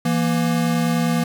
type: tone pair together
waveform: square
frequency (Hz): 166.49 / 236.1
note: E3 / A#3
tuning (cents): +18 / +22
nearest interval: tritone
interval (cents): 604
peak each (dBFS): -21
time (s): 0.05-1.24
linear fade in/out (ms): 5
effects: 7-bit